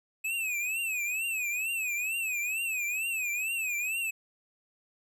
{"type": "tone with vibrato", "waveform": "square", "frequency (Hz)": 2554, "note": "D#7", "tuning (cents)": 45, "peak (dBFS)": -30, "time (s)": [0.24, 4.11], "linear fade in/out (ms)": 10, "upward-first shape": "triangle", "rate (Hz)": 2.2, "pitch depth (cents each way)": 160, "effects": []}